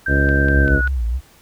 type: tone with pitch glide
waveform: sine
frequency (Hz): 1568 to 1463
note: G6 to F#6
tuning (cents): 0 to -20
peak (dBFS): -18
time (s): 0.06-0.88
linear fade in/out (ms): 5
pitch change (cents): -120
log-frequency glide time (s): 0.62-0.77
type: harmonic tone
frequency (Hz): 69.3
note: C#2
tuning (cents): 0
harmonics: 1 / 2 / 3 / 4 / 5 / 6 / 7 / 8 / 9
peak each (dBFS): -16 / -21 / -28 / -22 / -25 / -33 / -26 / -35 / -28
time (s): 0.07-0.82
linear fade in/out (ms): 50
type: click train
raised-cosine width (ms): 0.3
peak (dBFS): -18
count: 4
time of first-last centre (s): 0.29-0.875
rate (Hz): 5.13
type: tone with vibrato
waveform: sine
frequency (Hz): 61.74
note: B1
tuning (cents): 0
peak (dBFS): -17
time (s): 0.53-1.21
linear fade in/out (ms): 50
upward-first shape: sine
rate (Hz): 3.3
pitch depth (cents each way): 160
effects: pink hiss -50 dBFS RMS until 1.41 s